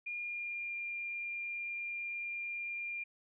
sine tone with pitch glide, 2419 to 2397 Hz, D#7 to D7, -49 to +35 cents, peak -37 dBFS, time 0.06-3.04 s, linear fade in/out 10 ms, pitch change -16 cents, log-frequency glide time 0.18-0.72 s, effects none

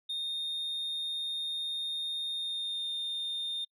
sine tone with pitch glide, 3671 to 3639 Hz, A#7 to A#7, -27 to -42 cents, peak -30 dBFS, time 0.09-3.65 s, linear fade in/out 10 ms, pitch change -15 cents, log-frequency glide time 2.29-2.91 s, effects noise-tail reverb RT60 0.1 s tail -26 dB re dry + tanh soft clip ceiling -31 dBFS

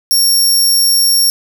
20% pulse tone, 5520 Hz, F8, 21 cents flat, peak -3 dBFS, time 0.11-1.3 s, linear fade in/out 0 ms, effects none

